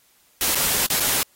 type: noise with dropouts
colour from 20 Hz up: white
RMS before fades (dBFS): -21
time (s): 0.41-1.23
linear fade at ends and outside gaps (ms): 1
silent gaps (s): 0.549-0.554 / 0.863-0.901 / 0.999-1.004
effects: white hiss -59 dBFS RMS until 1.35 s + AAC 48 kbps